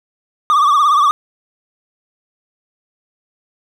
triangle tone with vibrato, 1173 Hz, D6, 2 cents flat, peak -7 dBFS, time 0.5-1.11 s, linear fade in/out 0 ms, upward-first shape triangle, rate 17 Hz, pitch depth 110 cents each way, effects none

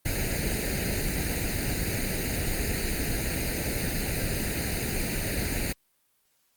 pink noise with comb filter, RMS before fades -28 dBFS, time 0.05-5.73 s, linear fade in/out 10 ms, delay 0.45 ms, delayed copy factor +1, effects white hiss -70 dBFS RMS until 6.56 s + Opus 32 kbps

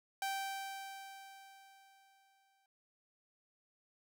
sawtooth tone with exponential decay, 780 Hz, G5, 9 cents flat, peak -31 dBFS, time 0.22-2.66 s, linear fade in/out 2 ms, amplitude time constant 530 ms, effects none

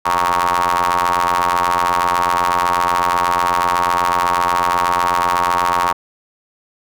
sawtooth ring-modulated tone, 88.1 Hz, F2, 16 cents sharp, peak -7 dBFS, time 0.05-5.93 s, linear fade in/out 10 ms, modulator 1020 Hz, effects none

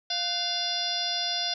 harmonic tone with a mistuned harmonic, 698.5 Hz, F5, in tune, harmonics 1 / 2 / 3 / 4 / 5 / 6 / 7 / 8, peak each -35 / -40 / -43 / -39 / -31 / -36 / -31 / -37 dBFS, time 0.1-1.54 s, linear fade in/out 5 ms, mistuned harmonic 2, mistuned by +130 cents, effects none

